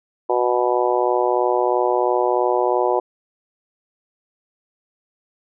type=harmonic tone; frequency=123 Hz; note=B2; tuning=7 cents flat; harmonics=3 / 4 / 5 / 6 / 7 / 8; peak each=-21 / -22 / -23 / -24 / -24 / -25 dBFS; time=0.29-3 s; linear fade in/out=10 ms; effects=none